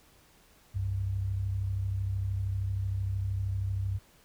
sine tone pair together, 64.8 / 97.78 Hz, C2 / G2, -16 / -4 cents, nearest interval perfect fifth, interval 712 cents, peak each -36 / -29 dBFS, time 0.74-3.99 s, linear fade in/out 20 ms, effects pink hiss -61 dBFS RMS until 4.24 s

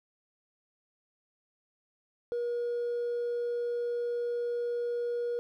triangle tone with hard clipping, 478.2 Hz, A#4, 44 cents sharp, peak -29 dBFS, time 2.32-5.39 s, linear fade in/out 0 ms, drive 2 dB, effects none

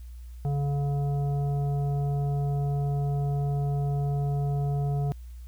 sine tone with frequency modulation, 141.5 Hz, C#3, 36 cents sharp, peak -24 dBFS, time 0.45-5.12 s, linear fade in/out 0 ms, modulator 569 Hz, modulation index 0.4, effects added 60 Hz sine -39 dBFS peak until 5.47 s + white hiss -63 dBFS RMS until 5.47 s

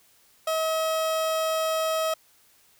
30% pulse tone, 639 Hz, D#5, 46 cents sharp, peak -21 dBFS, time 0.47-2.14 s, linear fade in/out 5 ms, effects white hiss -60 dBFS RMS until 2.79 s

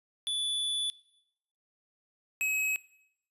square tone pair in turn, 3464 / 2556 Hz, A7 / D#7, -28 / +46 cents, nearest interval perfect fourth, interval 526 cents, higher first, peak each -30 / -28 dBFS, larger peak second, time 0.27-0.9 / 2.41-2.76 s, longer first, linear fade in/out 0 ms, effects noise-tail reverb RT60 0.8 s tail -21 dB re dry + resampled to 32000 Hz

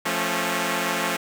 5% pulse chord, F augmented, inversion none, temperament equal with one note detuned, 174.61 / 220 / 273.5 Hz, F3 / A3 / C#4, 0 / 0 / -23 cents, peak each -16 dBFS, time 0.05-1.17 s, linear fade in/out 10 ms, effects none

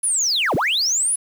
sine linear two-way sweep, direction down then up, 10350 to 92 to 10350 Hz, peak -15 dBFS, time 0.03-1.16 s, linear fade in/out 10 ms, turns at 0.55 s, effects tanh soft clip ceiling -15 dBFS + 7-bit

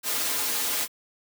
white noise with comb filter, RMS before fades -27 dBFS, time 0.03-0.88 s, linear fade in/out 50 ms, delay 5.3 ms, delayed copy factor -0.85, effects high-pass 200 Hz 12 dB/octave

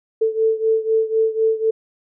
sine beating tone pair, 442.3 / 446.3 Hz, A4 / A4, +9 / +25 cents, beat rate 4 Hz, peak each -17 / -20 dBFS, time 0.21-1.71 s, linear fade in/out 10 ms, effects none

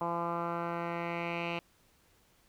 10% pulse tone with low-pass filter sweep, 170.4 Hz, F3, 42 cents flat, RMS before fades -35 dBFS, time 0.01-1.59 s, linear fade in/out 2 ms, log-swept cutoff 1000 to 2800 Hz, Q 3.3, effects pink hiss -67 dBFS RMS until 2.48 s

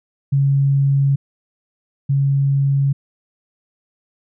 sine tone pair in turn, 138.59 / 138.59 Hz, C#3 / C#3, 0 / 0 cents, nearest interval unison, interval 0 cents, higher neither, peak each -12 / -13 dBFS, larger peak first, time 0.32-1.16 / 2.09-2.93 s, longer neither, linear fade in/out 10 ms, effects none

